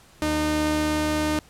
sawtooth tone pair together, 76.6 / 305.3 Hz, D#2 / D#4, -27 / -33 cents, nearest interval 2 octaves, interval 2394 cents, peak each -26 / -18 dBFS, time 0.22-1.39 s, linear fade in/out 0 ms, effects pink hiss -53 dBFS RMS until 1.49 s + low-pass 12000 Hz 12 dB/octave

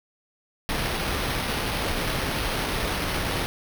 pink noise with sample-and-hold, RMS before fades -27 dBFS, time 0.69-3.46 s, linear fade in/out 0 ms, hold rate 7350 Hz, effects none

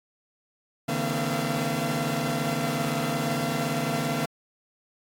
sawtooth tone cluster, 141.5 / 159.1 / 229.4 / 254.8 / 682 Hz, C#3 / D#3 / A#3 / C4 / F5, +36 / +39 / -28 / -46 / -41 cents, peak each -28 dBFS, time 0.88-4.26 s, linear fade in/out 10 ms, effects AAC 64 kbps

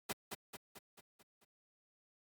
pink noise with echo, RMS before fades -38 dBFS, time 0.09-0.13 s, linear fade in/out 10 ms, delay 220 ms, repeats 6, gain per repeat -5 dB, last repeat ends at 1.45 s, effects high-pass 150 Hz 12 dB/octave + Opus 48 kbps

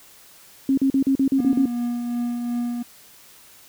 sine tone bursts, 269.9 Hz, C#4, 46 cents flat, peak -15 dBFS, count 8, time 0.69-1.657 s, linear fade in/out 2 ms, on 85 ms, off 41 ms
triangle tone with tremolo, 240 Hz, B3, 49 cents flat, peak -19 dBFS, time 1.38-2.83 s, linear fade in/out 10 ms, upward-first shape triangle, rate 2.7 Hz, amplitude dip 40%
effects white hiss -49 dBFS RMS until 3.68 s

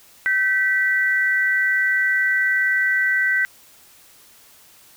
sine tone pair together, 1540.5 / 1960 Hz, G6 / B6, -31 / -14 cents, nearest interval major third, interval 417 cents, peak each -19 dBFS, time 0.26-3.45 s, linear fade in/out 0 ms, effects white hiss -50 dBFS RMS until 4.96 s

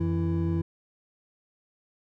triangle tone cluster, 89.3 / 164.9 / 333 Hz, F2 / E3 / E4, +39 / +1 / +18 cents, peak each -26 / -26 / -28 dBFS, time 0-0.62 s, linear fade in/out 10 ms, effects none

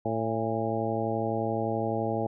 harmonic tone with a mistuned harmonic, 111.7 Hz, A2, 27 cents sharp, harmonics 1 / 2 / 3 / 4 / 5 / 6 / 7, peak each -34 / -34 / -34 / -34 / -34 / -34 / -34 dBFS, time 0.05-2.27 s, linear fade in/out 5 ms, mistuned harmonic 7, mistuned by +71 cents, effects none

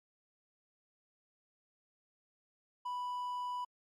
triangle tone, 987.8 Hz, B5, in tune, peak -34 dBFS, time 2.85-3.65 s, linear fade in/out 10 ms, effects MP3 64 kbps

